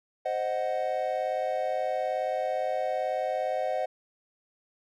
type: chord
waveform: triangle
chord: C diminished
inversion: none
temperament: equal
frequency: 523.3 / 622.3 / 740 Hz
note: C5 / Eb5 / Gb5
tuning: 0 / 0 / 0 cents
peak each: -30 / -29 / -29 dBFS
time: 0.25-3.86 s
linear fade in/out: 10 ms
effects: none